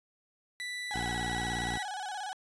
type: tone with pitch glide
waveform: 30% pulse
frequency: 1975.5 to 1947.2 Hz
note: B6 to B6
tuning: 0 to -25 cents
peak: -33 dBFS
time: 0.6-1.83 s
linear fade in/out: 0 ms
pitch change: -25 cents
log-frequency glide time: 0.93-1.16 s
type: tone with vibrato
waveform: 35% pulse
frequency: 792 Hz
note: G5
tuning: 18 cents sharp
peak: -34 dBFS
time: 0.91-2.33 s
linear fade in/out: 0 ms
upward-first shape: square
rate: 17 Hz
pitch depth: 91 cents each way
type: tone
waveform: 10% pulse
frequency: 58.9 Hz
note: A#1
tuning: 19 cents sharp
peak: -27 dBFS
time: 0.94-1.78 s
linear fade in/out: 10 ms
effects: resampled to 22050 Hz